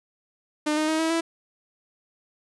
sawtooth tone with pitch steps, 302.1 / 309 / 316 / 323.2 / 330.6 Hz, D4 / D#4 / D#4 / E4 / E4, +49 / -12 / +27 / -34 / +5 cents, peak -18 dBFS, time 0.66-1.21 s, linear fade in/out 10 ms, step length 110 ms, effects resampled to 24000 Hz

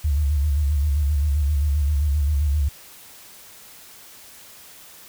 sine tone with vibrato, 72.8 Hz, D2, 15 cents flat, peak -17 dBFS, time 0.04-2.69 s, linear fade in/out 10 ms, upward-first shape square, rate 7.6 Hz, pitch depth 73 cents each way, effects white hiss -45 dBFS RMS until 5.08 s

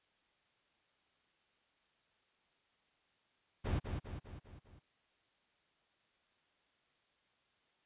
brown noise with echo, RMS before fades -35 dBFS, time 3.64-3.8 s, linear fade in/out 20 ms, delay 200 ms, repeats 5, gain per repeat -5 dB, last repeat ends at 4.8 s, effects white hiss -75 dBFS RMS until 7.85 s + resampled to 8000 Hz

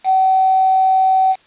sine tone with quantisation, 759 Hz, F#5, 44 cents sharp, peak -10 dBFS, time 0.04-1.36 s, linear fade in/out 50 ms, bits 5, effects white hiss -51 dBFS RMS until 1.46 s + resampled to 8000 Hz

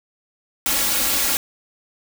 white noise with comb filter, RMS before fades -20 dBFS, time 0.66-1.37 s, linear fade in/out 0 ms, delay 3.6 ms, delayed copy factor +0.75, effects none

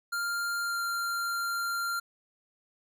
square tone with pitch glide, 1396.9 to 1386.4 Hz, F6 to F6, 0 to -13 cents, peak -30 dBFS, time 0.12-2 s, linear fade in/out 10 ms, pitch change -13 cents, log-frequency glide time 0.61-0.83 s, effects none

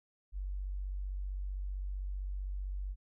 sine tone, 47.76 Hz, G1, 44 cents flat, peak -35 dBFS, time 0.32-2.96 s, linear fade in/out 50 ms, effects none

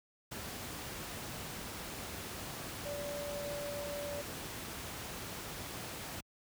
sine tone in noise, 578 Hz, D5, 28 cents flat, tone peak -39 dBFS, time 2.85-4.22 s, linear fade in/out 10 ms, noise pink, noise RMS -43 dBFS, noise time 0.31-6.21 s, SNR +1 dB, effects high-pass 60 Hz 12 dB/octave

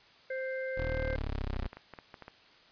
harmonic tone, 523.3 Hz, C5, in tune, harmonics 1 / 3 / 4, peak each -34 / -41 / -44 dBFS, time 0.3-1.16 s, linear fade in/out 5 ms
20% pulse linear sweep, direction down, 41.2 to 30.75 Hz, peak -28 dBFS, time 0.77-1.68 s, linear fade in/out 10 ms
clicks, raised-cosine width 0.5 ms, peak -30 dBFS, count 10, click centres 1.545 / 1.597 / 1.645 / 1.731 / 1.77 / 1.937 / 1.988 / 2.142 / 2.223 / 2.281 s
effects white hiss -59 dBFS RMS until 2.71 s + resampled to 11025 Hz

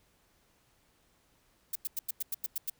violet noise bursts, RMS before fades -33 dBFS, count 9, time 1.73-2.699 s, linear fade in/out 5 ms, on 25 ms, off 93 ms, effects pink hiss -69 dBFS RMS until 2.79 s

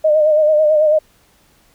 sine tone with vibrato, 613 Hz, D#5, 26 cents flat, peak -9 dBFS, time 0.04-0.99 s, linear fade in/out 10 ms, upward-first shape sine, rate 9.1 Hz, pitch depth 47 cents each way, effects pink hiss -54 dBFS RMS until 1.74 s

